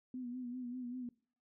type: tone with vibrato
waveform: sine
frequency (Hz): 248.1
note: B3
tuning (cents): +8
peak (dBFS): -40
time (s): 0.14-1.09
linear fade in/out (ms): 2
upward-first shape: sine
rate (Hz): 5.1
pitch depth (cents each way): 56
effects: noise-tail reverb RT60 0.5 s tail -23 dB re dry